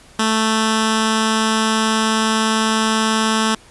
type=tone with notch filter; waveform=10% pulse; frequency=220.2 Hz; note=A3; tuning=2 cents sharp; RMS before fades=-17 dBFS; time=0.19-3.55 s; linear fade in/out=5 ms; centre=570 Hz; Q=0.77; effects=pink hiss -46 dBFS RMS until 3.7 s + resampled to 24000 Hz

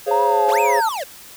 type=chord; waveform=triangle; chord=Db major seventh; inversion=second; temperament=just; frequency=415.8 / 519.7 / 554.4 / 693 Hz; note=Ab4 / C5 / Db5 / F5; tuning=+2 / -12 / 0 / -14 cents; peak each=-19 / -22 / -21 / -22 dBFS; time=0.06-0.81 s; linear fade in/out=20 ms
type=tone with vibrato; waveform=sine; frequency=908 Hz; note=A#5; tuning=46 cents flat; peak=-16 dBFS; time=0.11-0.89 s; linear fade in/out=5 ms; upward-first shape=triangle; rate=2.1 Hz; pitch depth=110 cents each way
type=linear two-way sweep; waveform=square; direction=up then down; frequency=240.6 to 2637 to 486 Hz; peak=-24 dBFS; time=0.48-1.04 s; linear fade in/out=10 ms; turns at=0.6 s
effects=white hiss -41 dBFS RMS until 1.36 s

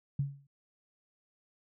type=tone with exponential decay; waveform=sine; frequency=140 Hz; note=C#3; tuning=18 cents sharp; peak=-25 dBFS; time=0.19-0.47 s; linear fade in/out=5 ms; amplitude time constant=59 ms; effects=none

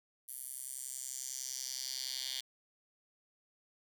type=tone with high-pass filter sweep; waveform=10% pulse; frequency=130.81 Hz; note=C3; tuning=in tune; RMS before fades=-42 dBFS; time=0.28-2.41 s; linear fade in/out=10 ms; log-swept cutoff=11000 to 3700 Hz; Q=2.9; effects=none

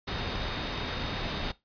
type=tone in noise; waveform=sine; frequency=3700 Hz; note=A#7; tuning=14 cents flat; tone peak=-43 dBFS; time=0.07-1.52 s; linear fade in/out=10 ms; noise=pink; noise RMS=-33 dBFS; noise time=0.07-1.52 s; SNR=-13 dB; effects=noise-tail reverb RT60 0.2 s tail -19 dB re dry + resampled to 11025 Hz

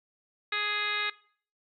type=harmonic tone; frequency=416.5 Hz; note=G#4; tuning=5 cents sharp; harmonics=1 / 2 / 3 / 4 / 5 / 6 / 7 / 8 / 9 / 10; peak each=-44 / -46 / -35 / -34 / -34 / -36 / -45 / -44 / -35 / -45 dBFS; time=0.52-1.1 s; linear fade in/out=5 ms; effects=noise-tail reverb RT60 0.5 s tail -20 dB re dry

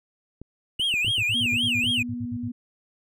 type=clicks; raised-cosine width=3 ms; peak=-26 dBFS; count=9; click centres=0.416 / 0.797 / 0.94 / 1.047 / 1.081 / 1.182 / 1.459 / 1.535 / 1.842 s
type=tone with vibrato; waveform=triangle; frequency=2800 Hz; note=F7; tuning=4 cents sharp; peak=-20 dBFS; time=0.79-2.03 s; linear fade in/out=10 ms; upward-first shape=sine; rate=3.8 Hz; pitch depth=270 cents each way
type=tone bursts; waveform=sine; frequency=108.8 Hz; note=A2; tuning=19 cents flat; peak=-29 dBFS; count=13; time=1.06-2.486 s; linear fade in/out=10 ms; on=58 ms; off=56 ms
type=tone with pitch glide; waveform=sine; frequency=240 to 242.2 Hz; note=B3 to B3; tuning=-49 to -34 cents; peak=-29 dBFS; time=1.34-2.52 s; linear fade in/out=10 ms; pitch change=+15 cents; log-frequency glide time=1.55-1.88 s
effects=none

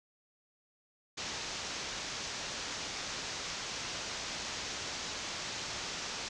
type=low-pass noise; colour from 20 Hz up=white; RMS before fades=-40 dBFS; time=1.17-6.29 s; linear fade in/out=10 ms; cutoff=6700 Hz; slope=48 dB/octave; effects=none

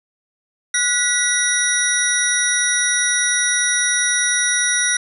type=tone cluster; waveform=sine; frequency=1467 / 1954 / 3815 / 5770 / 9770 Hz; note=F#6 / B6 / A#7 / F#8 / D#9; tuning=-15 / -19 / +39 / -44 / -33 cents; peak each=-22 / -22 / -24 / -20 / -22 dBFS; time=0.74-4.97 s; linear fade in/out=5 ms; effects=none

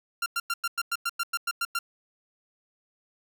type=tone bursts; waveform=sawtooth; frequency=1382 Hz; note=F6; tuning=19 cents flat; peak=-22 dBFS; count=12; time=0.22-1.79 s; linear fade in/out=5 ms; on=41 ms; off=98 ms; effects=none

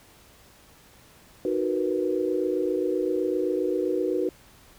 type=chord; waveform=sine; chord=B major seventh; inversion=first; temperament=equal; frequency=311.1 / 370 / 466.2 / 493.9 Hz; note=D#4 / F#4 / A#4 / B4; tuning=0 / 0 / 0 / 0 cents; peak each=-29 / -26 / -32 / -29 dBFS; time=1.45-4.29 s; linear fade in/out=2 ms; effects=pink hiss -54 dBFS RMS until 4.78 s

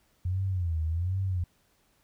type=tone with vibrato; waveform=sine; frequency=87.31 Hz; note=F2; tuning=in tune; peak=-26 dBFS; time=0.25-1.44 s; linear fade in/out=5 ms; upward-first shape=sine; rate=1.3 Hz; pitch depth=170 cents each way; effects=pink hiss -68 dBFS RMS until 2.03 s

